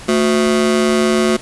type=ring-modulated tone; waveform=35% pulse; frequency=293.7 Hz; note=D4; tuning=in tune; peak=-7 dBFS; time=0.08-1.37 s; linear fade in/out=10 ms; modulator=71.5 Hz; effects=pink hiss -35 dBFS RMS until 1.41 s + resampled to 24000 Hz